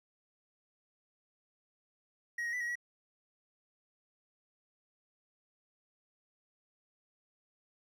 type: tone with pitch steps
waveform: triangle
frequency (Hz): 1893 / 1879 / 1982 / 1896 / 1926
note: A#6 / A#6 / B6 / A#6 / B6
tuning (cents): +26 / +13 / +6 / +29 / -44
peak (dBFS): -32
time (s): 2.38-2.755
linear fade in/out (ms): 5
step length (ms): 75
effects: none